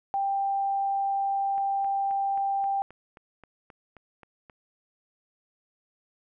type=tone; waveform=sine; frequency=789 Hz; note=G5; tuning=11 cents sharp; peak=-24 dBFS; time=0.14-2.82 s; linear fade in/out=0 ms
type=click train; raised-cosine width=0.5 ms; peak=-33 dBFS; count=12; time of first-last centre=1.58-4.498 s; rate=3.77 Hz
effects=none